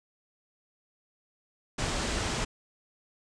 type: low-pass noise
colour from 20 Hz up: pink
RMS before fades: -31 dBFS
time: 1.78-2.45 s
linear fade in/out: 10 ms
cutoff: 8600 Hz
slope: 48 dB/octave
effects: none